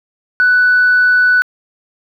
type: tone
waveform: sine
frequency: 1488 Hz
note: F#6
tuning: 9 cents sharp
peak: -6 dBFS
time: 0.4-1.42 s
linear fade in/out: 0 ms
effects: tanh soft clip ceiling -4 dBFS + 8-bit